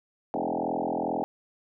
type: tone with frequency modulation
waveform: sine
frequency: 532 Hz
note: C5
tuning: 29 cents sharp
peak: -26 dBFS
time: 0.34-1.24 s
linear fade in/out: 0 ms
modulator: 42.4 Hz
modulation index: 7.4
effects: none